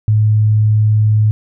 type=tone; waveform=sine; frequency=107.3 Hz; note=A2; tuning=43 cents flat; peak=-8 dBFS; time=0.08-1.31 s; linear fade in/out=0 ms; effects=none